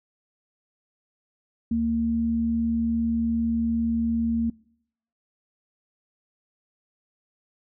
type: tone pair together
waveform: sine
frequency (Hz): 72.58 / 230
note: D2 / A#3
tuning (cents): -20 / -23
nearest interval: octave + minor sixth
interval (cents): 1997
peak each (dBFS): -33 / -21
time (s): 1.71-4.5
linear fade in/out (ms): 5
effects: noise-tail reverb RT60 0.7 s tail -24 dB re dry